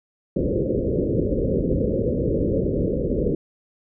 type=low-pass noise; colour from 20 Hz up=white; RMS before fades=-22 dBFS; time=0.36-3.35 s; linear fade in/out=5 ms; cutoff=550 Hz; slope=96 dB/octave; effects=none